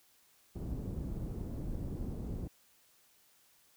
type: low-pass noise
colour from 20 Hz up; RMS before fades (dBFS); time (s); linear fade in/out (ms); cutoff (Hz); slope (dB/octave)
pink; -39; 0.55-2.48; 10; 280; 12
effects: white hiss -67 dBFS RMS until 3.76 s